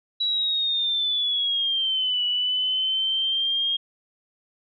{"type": "linear two-way sweep", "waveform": "sine", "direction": "down then up", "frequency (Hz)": [3920, 2943, 3246], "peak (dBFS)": -21, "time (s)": [0.2, 3.77], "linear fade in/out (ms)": 10, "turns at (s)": 2.24, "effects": []}